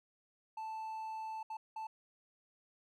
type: tone bursts at uneven times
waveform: triangle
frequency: 880 Hz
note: A5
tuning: in tune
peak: -38 dBFS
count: 3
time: 0.57-1.43 / 1.5-1.57 / 1.76-1.87 s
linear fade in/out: 5 ms
effects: none